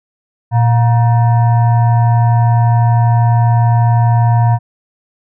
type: tone with frequency modulation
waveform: sine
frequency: 116.54 Hz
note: A#2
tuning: in tune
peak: -7 dBFS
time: 0.51-4.59 s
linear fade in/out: 50 ms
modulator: 828 Hz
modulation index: 0.51
effects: none